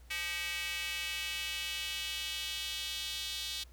square tone with high-pass filter sweep, 173.6 Hz, F3, 10 cents flat, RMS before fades -38 dBFS, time 0.1-3.64 s, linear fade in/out 10 ms, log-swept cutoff 2300 to 3600 Hz, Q 2.8, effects added 60 Hz sine -53 dBFS peak until 3.72 s + pink hiss -65 dBFS RMS until 3.72 s

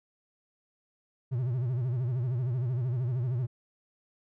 triangle tone with vibrato, 124.2 Hz, B2, 10 cents sharp, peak -25 dBFS, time 1.31-3.47 s, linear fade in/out 20 ms, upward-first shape sine, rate 13 Hz, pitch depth 130 cents each way, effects none

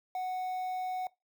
triangle tone with quantisation, 740 Hz, F#5, in tune, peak -30 dBFS, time 0.15-1.07 s, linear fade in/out 2 ms, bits 9, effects noise-tail reverb RT60 0.2 s tail -21 dB re dry

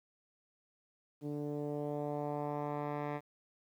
10% pulse tone with low-pass filter sweep, 146.83 Hz, D3, in tune, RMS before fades -38 dBFS, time 1.21-3.21 s, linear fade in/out 50 ms, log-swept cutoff 330 to 1700 Hz, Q 1.5, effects 11-bit

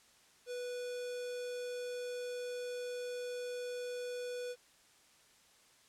square tone with notch filter, 492.1 Hz, B4, 6 cents flat, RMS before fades -41 dBFS, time 0.46-4.56 s, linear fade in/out 50 ms, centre 1800 Hz, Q 1.7, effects white hiss -65 dBFS RMS until 5.88 s + low-pass 9000 Hz 12 dB/octave

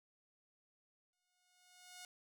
5% pulse tone with exponential growth, 724 Hz, F#5, 38 cents flat, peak -38 dBFS, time 1.13-2.05 s, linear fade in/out 1 ms, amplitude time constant 200 ms, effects none

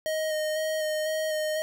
square tone with vibrato, 622.3 Hz, D#5, in tune, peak -27 dBFS, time 0.06-1.62 s, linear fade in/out 0 ms, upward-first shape square, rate 2 Hz, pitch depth 15 cents each way, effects none

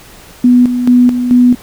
sine tone with tremolo, 246.6 Hz, B3, 2 cents flat, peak -3 dBFS, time 0.44-1.55 s, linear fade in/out 5 ms, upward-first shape square, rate 2.3 Hz, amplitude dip 60%, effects pink hiss -37 dBFS RMS until 1.62 s

